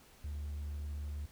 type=tone; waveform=triangle; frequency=73.42 Hz; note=D2; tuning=in tune; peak=-35 dBFS; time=0.24-1.26 s; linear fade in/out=5 ms; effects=tanh soft clip ceiling -31 dBFS + pink hiss -61 dBFS RMS until 1.31 s